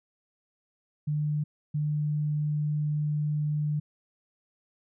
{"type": "tone bursts at uneven times", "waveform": "sine", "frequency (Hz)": 149.7, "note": "D3", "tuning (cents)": 33, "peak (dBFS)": -25, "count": 2, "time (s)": [[1.07, 1.44], [1.74, 3.8]], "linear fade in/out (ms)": 10, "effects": []}